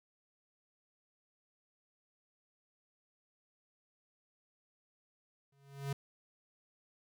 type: tone with exponential growth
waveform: square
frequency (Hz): 139.1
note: C#3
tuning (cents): +6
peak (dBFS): -33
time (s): 5.52-5.93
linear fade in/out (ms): 5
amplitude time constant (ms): 87
effects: none